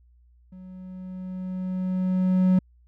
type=tone with level ramp; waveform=triangle; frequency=185 Hz; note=F#3; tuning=in tune; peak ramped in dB=-39 to -13 dBFS; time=0.52-2.59 s; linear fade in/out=5 ms; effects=added 60 Hz sine -54 dBFS peak until 2.87 s